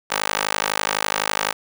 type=tone with high-pass filter; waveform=15% pulse; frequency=51.91 Hz; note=G#1; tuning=in tune; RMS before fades=-23 dBFS; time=0.1-1.53 s; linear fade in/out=10 ms; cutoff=900 Hz; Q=0.85; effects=none